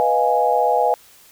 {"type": "chord", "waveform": "sine", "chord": "F half-diminished seventh", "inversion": "second", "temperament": "equal", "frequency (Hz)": [493.9, 622.3, 698.5, 830.6], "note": ["Cb5", "Eb5", "F5", "Ab5"], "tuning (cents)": [0, 0, 0, 0], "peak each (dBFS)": [-20, -22, -20, -18], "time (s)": [0, 0.94], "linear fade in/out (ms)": 0, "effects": ["white hiss -49 dBFS RMS until 1.31 s"]}